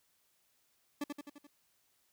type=tone with echo; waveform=40% pulse; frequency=289.5 Hz; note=D4; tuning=25 cents flat; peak=-33 dBFS; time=1.01-1.04 s; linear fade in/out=5 ms; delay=86 ms; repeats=5; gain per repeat=-4 dB; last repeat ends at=1.47 s; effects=white hiss -74 dBFS RMS until 2.12 s